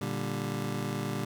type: chord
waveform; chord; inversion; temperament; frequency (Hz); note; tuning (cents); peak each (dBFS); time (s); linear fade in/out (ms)
25% pulse; G minor; first; just; 117.6 / 147 / 196; Bb2 / D3 / G3; +16 / +2 / 0; -32; 0.01-1.25; 5
effects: none